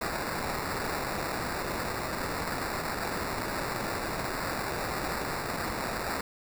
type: noise with sample-and-hold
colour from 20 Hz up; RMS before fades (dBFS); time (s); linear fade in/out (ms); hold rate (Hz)
white; -33; 0.01-6.21; 5; 3150
effects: none